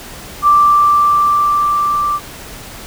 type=tone with level ramp; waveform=sine; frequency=1174.7 Hz; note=D6; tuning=in tune; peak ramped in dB=-5 to -13 dBFS; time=0.42-2.2 s; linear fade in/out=50 ms; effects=pink hiss -32 dBFS RMS until 2.86 s